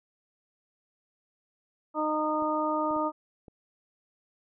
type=harmonic tone; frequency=307 Hz; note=D#4; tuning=23 cents flat; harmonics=1 / 2 / 3 / 4; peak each=-31 / -31 / -31 / -31 dBFS; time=1.94-3.12 s; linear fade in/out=50 ms
type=clicks; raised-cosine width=2 ms; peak=-34 dBFS; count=4; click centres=2.423 / 2.91 / 2.964 / 3.482 s
effects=none